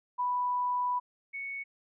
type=tone pair in turn; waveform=sine; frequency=987.8 / 2218 Hz; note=B5 / C#7; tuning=0 / 0 cents; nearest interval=octave + major second; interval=1400 cents; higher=second; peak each=-27 / -35 dBFS; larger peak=first; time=0.18-1 / 1.33-1.64 s; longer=first; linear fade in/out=20 ms; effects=none